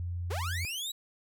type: tone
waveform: sine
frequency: 87.5 Hz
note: F2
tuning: 4 cents sharp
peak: -32 dBFS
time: 0-0.65 s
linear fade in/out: 0 ms
type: linear sweep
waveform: sawtooth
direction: up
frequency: 330.6 to 3951 Hz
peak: -31 dBFS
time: 0.3-0.92 s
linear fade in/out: 10 ms
effects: none